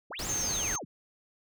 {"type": "linear two-way sweep", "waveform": "sine", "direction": "up then down", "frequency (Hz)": [71.4, 7459, 71.4], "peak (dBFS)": -37, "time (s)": [0.1, 0.85], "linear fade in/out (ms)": 10, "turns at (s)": 0.27}
{"type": "noise", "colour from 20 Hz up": "pink", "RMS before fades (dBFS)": -37, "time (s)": [0.19, 0.76], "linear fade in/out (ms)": 2}
{"type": "tone", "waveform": "sine", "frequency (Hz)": 6350, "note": "G8", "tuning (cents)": 21, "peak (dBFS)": -30, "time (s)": [0.28, 0.79], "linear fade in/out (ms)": 20}
{"effects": []}